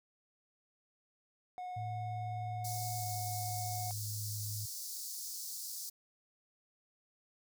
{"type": "tone with vibrato", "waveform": "triangle", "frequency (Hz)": 728, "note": "F#5", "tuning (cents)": -28, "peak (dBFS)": -38, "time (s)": [1.58, 3.91], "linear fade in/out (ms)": 0, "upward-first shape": "sine", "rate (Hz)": 19, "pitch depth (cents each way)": 9}
{"type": "tone with pitch glide", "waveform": "sine", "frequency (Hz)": [110.1, 105.74], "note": ["A2", "G#2"], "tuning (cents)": [2, 32], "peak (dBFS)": -39, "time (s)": [1.76, 4.66], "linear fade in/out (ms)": 10, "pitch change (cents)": -70, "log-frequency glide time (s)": [2.98, 3.05]}
{"type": "high-pass noise", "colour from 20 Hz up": "pink", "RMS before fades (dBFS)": -43, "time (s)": [2.64, 5.9], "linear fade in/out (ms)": 10, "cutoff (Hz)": 4600, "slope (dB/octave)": 48}
{"effects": []}